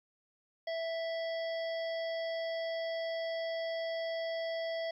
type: harmonic tone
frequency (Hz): 659.3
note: E5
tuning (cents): 0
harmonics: 1 / 3 / 5 / 7 / 8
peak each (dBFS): -34 / -44 / -48 / -51 / -52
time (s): 0.67-4.91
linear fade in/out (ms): 5
effects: 12-bit